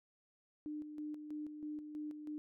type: tone with tremolo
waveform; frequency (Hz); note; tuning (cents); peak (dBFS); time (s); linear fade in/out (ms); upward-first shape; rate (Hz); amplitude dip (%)
sine; 301.2; D4; +44; -40; 0.66-2.38; 0; square; 3.1; 50
effects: none